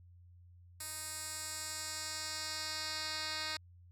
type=tone with band-pass filter sweep; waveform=10% pulse; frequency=311.1 Hz; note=D#4; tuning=in tune; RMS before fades=-41 dBFS; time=0.8-3.57 s; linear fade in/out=5 ms; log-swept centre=10000 to 3900 Hz; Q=1.5; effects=added 88 Hz sine -56 dBFS peak until 3.91 s